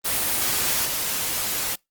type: noise with level steps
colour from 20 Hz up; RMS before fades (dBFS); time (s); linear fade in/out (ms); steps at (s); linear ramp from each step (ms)
white; -23 / -26; 0.04-1.76; 20; 0.85; 5
effects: noise-tail reverb RT60 0.2 s tail -26 dB re dry + Opus 24 kbps